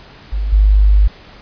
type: tone with level steps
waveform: sine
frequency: 50.8 Hz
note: G#1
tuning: 38 cents flat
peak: -15 / -6 dBFS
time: 0.32-1.08 s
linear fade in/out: 10 ms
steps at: 0.52 s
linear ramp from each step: 10 ms
effects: pink hiss -40 dBFS RMS until 1.41 s + resampled to 11025 Hz